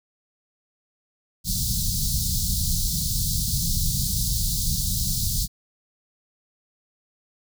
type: band-stop noise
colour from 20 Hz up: pink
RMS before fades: -24 dBFS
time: 1.44-5.48 s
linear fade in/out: 50 ms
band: 190 to 4000 Hz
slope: 48 dB/octave
effects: none